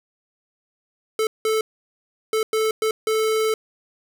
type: tone bursts at uneven times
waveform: square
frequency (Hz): 438.1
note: A4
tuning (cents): -7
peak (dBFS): -19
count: 6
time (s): 1.19-1.27 / 1.45-1.61 / 2.33-2.43 / 2.53-2.71 / 2.82-2.91 / 3.07-3.54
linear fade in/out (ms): 2
effects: none